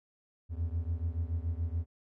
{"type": "beating tone pair", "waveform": "triangle", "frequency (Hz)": [80.7, 87.7], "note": ["E2", "F2"], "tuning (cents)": [-36, 8], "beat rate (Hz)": 7, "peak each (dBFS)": [-31, -33], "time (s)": [0.49, 1.86], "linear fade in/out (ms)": 50, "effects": []}